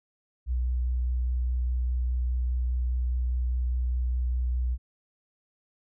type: tone with vibrato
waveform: sine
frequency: 61.74 Hz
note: B1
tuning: in tune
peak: -24 dBFS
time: 0.46-4.78 s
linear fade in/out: 50 ms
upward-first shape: sine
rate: 4.9 Hz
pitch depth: 11 cents each way
effects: none